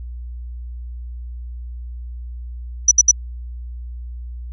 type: tone bursts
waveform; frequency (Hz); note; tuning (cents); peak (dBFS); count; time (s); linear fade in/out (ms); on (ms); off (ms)
sine; 5920; F#8; 0; -6; 3; 2.88-3.113; 5; 33; 67
effects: added 60 Hz sine -28 dBFS peak until 4.52 s